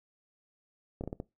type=slowing click train; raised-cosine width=2 ms; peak=-23 dBFS; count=5; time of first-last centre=1.01-1.201 s; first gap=28 ms; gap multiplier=1.37; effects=noise-tail reverb RT60 0.2 s tail -20 dB re dry